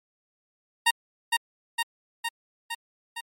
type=tone with echo; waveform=15% pulse; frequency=928 Hz; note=A#5; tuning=8 cents flat; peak=-11 dBFS; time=0.86-0.91 s; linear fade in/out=10 ms; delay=460 ms; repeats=5; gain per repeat=-3 dB; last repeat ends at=3.21 s; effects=MP3 64 kbps